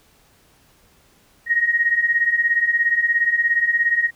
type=beating tone pair; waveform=sine; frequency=1864.7 / 1881.7 Hz; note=A#6 / A#6; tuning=0 / +16 cents; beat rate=17 Hz; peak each=-21 / -17 dBFS; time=1.46-4.11 s; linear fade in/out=50 ms; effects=pink hiss -56 dBFS RMS until 4.15 s